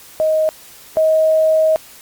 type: tone pair in turn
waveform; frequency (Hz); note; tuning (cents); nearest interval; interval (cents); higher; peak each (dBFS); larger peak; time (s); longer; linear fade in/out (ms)
sine; 627 / 632.1; D#5 / D#5; +13 / +27; unison; 14; second; -12 / -10; second; 0.2-0.49 / 0.97-1.76; second; 0
effects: white hiss -41 dBFS RMS until 2.01 s + Opus 48 kbps